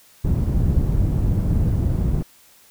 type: low-pass noise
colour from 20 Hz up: white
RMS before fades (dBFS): -19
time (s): 0.24-2.23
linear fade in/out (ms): 10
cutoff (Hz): 110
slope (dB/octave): 12
effects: white hiss -52 dBFS RMS until 2.7 s